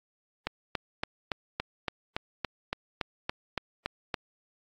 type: click train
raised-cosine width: 0.3 ms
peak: -13 dBFS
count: 14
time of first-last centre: 0.47-4.142 s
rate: 3.54 Hz
effects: AAC 48 kbps